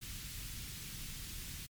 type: band-stop noise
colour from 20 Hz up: pink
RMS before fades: -45 dBFS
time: 0.01-1.67 s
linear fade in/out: 20 ms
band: 170 to 2500 Hz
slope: 12 dB/octave
effects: MP3 96 kbps